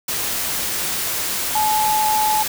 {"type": "tone in noise", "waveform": "sine", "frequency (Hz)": 858, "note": "A5", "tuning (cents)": -44, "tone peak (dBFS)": -16, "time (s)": [1.55, 2.43], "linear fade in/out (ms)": 5, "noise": "white", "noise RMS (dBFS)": -23, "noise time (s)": [0.08, 2.48], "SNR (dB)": 4, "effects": []}